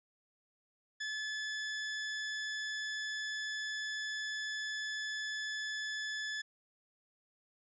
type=tone; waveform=sawtooth; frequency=1726 Hz; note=A6; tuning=34 cents flat; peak=-33 dBFS; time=1-6.42 s; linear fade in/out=10 ms; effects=resampled to 16000 Hz